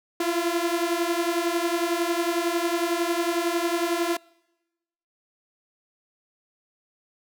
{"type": "beating tone pair", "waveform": "sawtooth", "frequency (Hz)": [336.3, 347.3], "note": ["E4", "F4"], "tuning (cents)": [35, -10], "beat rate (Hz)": 11, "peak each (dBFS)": -22, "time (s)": [0.2, 4.17], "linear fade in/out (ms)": 5, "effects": ["noise-tail reverb RT60 1.0 s tail -26 dB re dry"]}